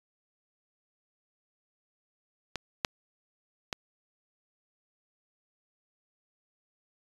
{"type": "clicks", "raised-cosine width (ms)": 0.2, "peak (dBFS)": [-15, -8, -14], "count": 3, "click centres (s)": [2.557, 2.848, 3.728], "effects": ["resampled to 24000 Hz"]}